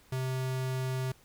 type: tone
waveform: square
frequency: 130 Hz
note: C3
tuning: 11 cents flat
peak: -31 dBFS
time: 0.12-1.12 s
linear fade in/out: 5 ms
effects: pink hiss -61 dBFS RMS until 1.24 s